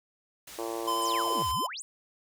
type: low-pass noise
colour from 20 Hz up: white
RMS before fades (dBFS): -46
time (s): 0.47-1.52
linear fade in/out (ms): 5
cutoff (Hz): 12000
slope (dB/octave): 12
type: harmonic tone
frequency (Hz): 114.2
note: A#2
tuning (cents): -35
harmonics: 3 / 4 / 5 / 6 / 7 / 8 / 9 / 10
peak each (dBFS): -36 / -38 / -40 / -42 / -43 / -44 / -45 / -46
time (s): 0.58-1.43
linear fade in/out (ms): 10
type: tone with vibrato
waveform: square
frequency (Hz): 1024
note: C6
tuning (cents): -38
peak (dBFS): -28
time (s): 0.87-1.67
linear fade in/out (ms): 10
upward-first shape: sine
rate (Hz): 11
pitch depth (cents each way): 11
type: exponential two-way sweep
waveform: sine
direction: down then up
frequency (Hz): 9550 to 60.2 to 9550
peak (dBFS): -36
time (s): 1.02-1.82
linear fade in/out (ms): 0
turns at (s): 1.51
effects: none